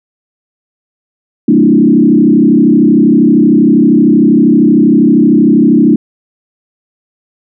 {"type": "tone with frequency modulation", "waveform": "sine", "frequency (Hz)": 261.6, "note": "C4", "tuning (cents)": 0, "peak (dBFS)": -3, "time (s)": [1.48, 5.96], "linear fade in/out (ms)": 5, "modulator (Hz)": 32.8, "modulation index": 2.1, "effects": []}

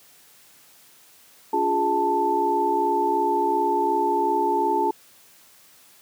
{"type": "tone cluster", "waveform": "sine", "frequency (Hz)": [286.1, 351.4, 414.2, 882], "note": ["D4", "F4", "G#4", "A5"], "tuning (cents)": [-45, 11, -5, 4], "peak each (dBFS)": [-30, -26, -26, -21], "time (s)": [1.53, 4.91], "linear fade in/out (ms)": 5, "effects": ["white hiss -53 dBFS RMS until 6.01 s", "high-pass 100 Hz 12 dB/octave"]}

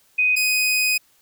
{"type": "tone pair in turn", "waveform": ["sine", "sawtooth"], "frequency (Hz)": [2500, 2500], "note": ["D#7", "D#7"], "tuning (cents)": [8, 8], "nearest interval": "unison", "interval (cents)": 0, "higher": "neither", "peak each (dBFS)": [-15, -14], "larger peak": "second", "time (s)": [[0.18, 0.36], [0.36, 0.98]], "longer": "second", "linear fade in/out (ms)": 10, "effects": ["white hiss -59 dBFS RMS until 1.21 s"]}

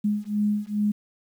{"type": "beating tone pair", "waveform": "sine", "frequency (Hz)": [207.3, 209.7], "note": ["G#3", "G#3"], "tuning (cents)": [-3, 17], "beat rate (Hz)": 2.4, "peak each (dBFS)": -25, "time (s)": [0.04, 0.92], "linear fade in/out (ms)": 10, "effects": ["9-bit"]}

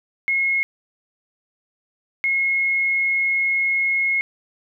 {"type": "tone pair in turn", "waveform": "sine", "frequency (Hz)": [2165, 2165], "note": ["C#7", "C#7"], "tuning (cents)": [-41, -41], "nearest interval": "unison", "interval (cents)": 0, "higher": "neither", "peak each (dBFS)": -17, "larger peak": "neither", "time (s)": [[0.28, 0.63], [2.24, 4.21]], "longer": "second", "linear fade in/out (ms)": 0, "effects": []}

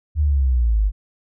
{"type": "linear sweep", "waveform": "sine", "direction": "down", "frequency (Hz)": [77.78, 47.5], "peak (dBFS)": -14, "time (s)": [0.15, 0.92], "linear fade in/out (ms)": 50, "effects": []}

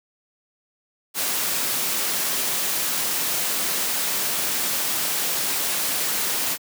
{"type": "noise", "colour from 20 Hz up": "white", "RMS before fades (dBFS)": -24, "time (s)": [1.14, 6.58], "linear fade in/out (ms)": 50, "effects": ["high-pass 150 Hz 12 dB/octave"]}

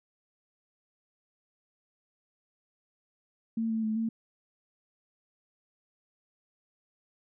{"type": "tone with pitch steps", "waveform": "sine", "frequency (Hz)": [226, 222.7, 217.9, 225.1], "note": ["A3", "A3", "A3", "A3"], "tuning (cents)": [47, 21, -17, 40], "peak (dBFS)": -27, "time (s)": [3.57, 4.09], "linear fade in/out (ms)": 5, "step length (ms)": 130, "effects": []}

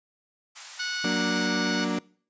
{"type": "high-pass noise", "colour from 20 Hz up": "white", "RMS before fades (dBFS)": -40, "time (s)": [0.55, 1.49], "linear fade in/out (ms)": 20, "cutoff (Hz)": 780, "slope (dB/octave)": 24}
{"type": "harmonic tone", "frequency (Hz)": 734, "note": "F#5", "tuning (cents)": -14, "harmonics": [2, 3, 4, 5, 6, 7, 8], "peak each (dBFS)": [-31, -38, -38, -40, -35, -40, -42], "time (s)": [0.79, 1.85], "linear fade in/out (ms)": 10}
{"type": "chord", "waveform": "35% pulse", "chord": "Gb augmented", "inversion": "none", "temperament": "equal with one note detuned", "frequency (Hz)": [185, 234.3, 293.7], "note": ["Gb3", "Bb3", "D4"], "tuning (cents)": [0, 9, 0], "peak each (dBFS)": -28, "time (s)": [1.04, 1.99], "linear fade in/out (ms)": 5}
{"effects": ["noise-tail reverb RT60 0.5 s tail -24 dB re dry", "resampled to 16000 Hz"]}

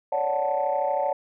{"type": "chord", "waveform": "sine", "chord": "D major seventh", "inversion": "third", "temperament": "equal", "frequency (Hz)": [554.4, 587.3, 740, 880], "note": ["C#5", "D5", "F#5", "A5"], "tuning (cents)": [0, 0, 0, 0], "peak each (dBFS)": -27, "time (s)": [0.12, 1.13], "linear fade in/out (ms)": 5, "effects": ["tanh soft clip ceiling -14 dBFS"]}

